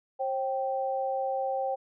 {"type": "tone pair together", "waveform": "sine", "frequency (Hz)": [535.2, 780], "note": ["C5", "G5"], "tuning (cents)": [39, -9], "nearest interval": "perfect fifth", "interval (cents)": 652, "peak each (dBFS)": [-30, -30], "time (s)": [0.19, 1.76], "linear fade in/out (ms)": 20, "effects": []}